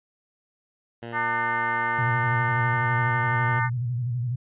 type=tone with pitch glide; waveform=10% pulse; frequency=117 to 120.01 Hz; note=A#2 to B2; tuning=+7 to -49 cents; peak=-26 dBFS; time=1.02-3.6 s; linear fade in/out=10 ms; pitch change=+44 cents; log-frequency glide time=1.81-3.49 s
type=harmonic tone; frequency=300 Hz; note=D4; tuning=37 cents sharp; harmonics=3 / 4 / 5 / 6 / 7; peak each=-27 / -30 / -30 / -29 / -33 dBFS; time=1.12-3.7 s; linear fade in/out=50 ms
type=tone with vibrato; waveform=sine; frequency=121.5 Hz; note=B2; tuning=28 cents flat; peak=-24 dBFS; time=1.98-4.36 s; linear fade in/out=10 ms; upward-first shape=square; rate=12 Hz; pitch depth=67 cents each way
effects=resampled to 8000 Hz